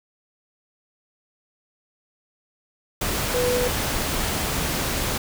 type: tone in noise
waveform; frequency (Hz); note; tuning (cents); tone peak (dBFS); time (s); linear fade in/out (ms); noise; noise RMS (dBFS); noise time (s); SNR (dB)
sine; 493.9; B4; 0; -21; 3.34-3.68; 5; pink; -25; 3.01-5.18; +1
effects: none